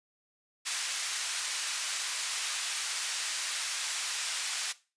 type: band-pass noise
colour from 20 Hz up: white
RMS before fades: -34 dBFS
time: 0.65-4.73 s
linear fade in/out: 20 ms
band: 1300 to 8400 Hz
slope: 12 dB/octave
effects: noise-tail reverb RT60 0.3 s tail -17 dB re dry + resampled to 22050 Hz